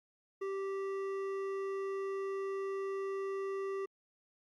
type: tone with hard clipping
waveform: triangle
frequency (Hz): 390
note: G4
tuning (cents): -9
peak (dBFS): -37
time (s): 0.41-3.86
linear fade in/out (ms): 10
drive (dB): 14
effects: Opus 48 kbps